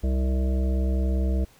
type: harmonic tone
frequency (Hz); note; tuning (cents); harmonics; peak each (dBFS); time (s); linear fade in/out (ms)
64.9; C2; -13; 1 / 3 / 5 / 7 / 9 / 10; -21 / -31 / -35 / -38 / -40 / -41; 0.03-1.45; 10
effects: pink hiss -56 dBFS RMS until 1.59 s